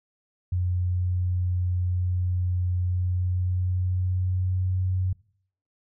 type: tone with pitch glide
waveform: sine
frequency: 90.1 to 92.58 Hz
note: F#2 to F#2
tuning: -45 to +2 cents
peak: -22 dBFS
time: 0.52-5.13 s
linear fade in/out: 5 ms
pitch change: +47 cents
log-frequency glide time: 2.85-4.81 s
effects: noise-tail reverb RT60 0.6 s tail -23 dB re dry